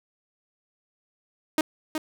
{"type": "tone with echo", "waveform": "sawtooth", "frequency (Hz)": 311.1, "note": "D#4", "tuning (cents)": 0, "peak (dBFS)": -15, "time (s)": [1.58, 1.61], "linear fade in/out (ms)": 2, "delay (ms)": 370, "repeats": 1, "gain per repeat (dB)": -7, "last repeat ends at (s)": 1.98, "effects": []}